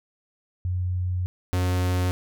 sine / 45% pulse tone pair in turn, 90.6 / 90.6 Hz, F#2 / F#2, -36 / -36 cents, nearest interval unison, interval 0 cents, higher neither, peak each -23 / -21 dBFS, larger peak second, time 0.65-1.26 / 1.53-2.11 s, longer first, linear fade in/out 0 ms, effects none

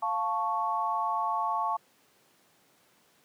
sine chord, F augmented, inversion none, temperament equal, 698.5 / 880 / 1108.7 Hz, F5 / A5 / C#6, 0 / 0 / 0 cents, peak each -34 / -30 / -30 dBFS, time 0.02-1.77 s, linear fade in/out 10 ms, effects pink hiss -64 dBFS RMS until 3.24 s + high-pass 200 Hz 12 dB/octave

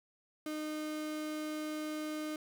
35% pulse tone, 306.7 Hz, D#4, 25 cents flat, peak -35 dBFS, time 0.46-2.36 s, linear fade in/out 2 ms, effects none

